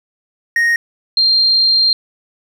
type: tone pair in turn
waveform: triangle / sine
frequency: 1864.7 / 4186 Hz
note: A#6 / C8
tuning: 0 / 0 cents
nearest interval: octave + major second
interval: 1400 cents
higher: second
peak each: -9 dBFS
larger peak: neither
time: 0.56-0.76 / 1.17-1.93 s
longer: second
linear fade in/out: 2 ms
effects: none